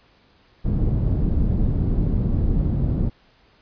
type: low-pass noise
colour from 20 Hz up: pink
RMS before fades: -20 dBFS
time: 0.64-3.1 s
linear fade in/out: 20 ms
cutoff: 210 Hz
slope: 12 dB/octave
effects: pink hiss -57 dBFS RMS until 3.61 s + resampled to 11025 Hz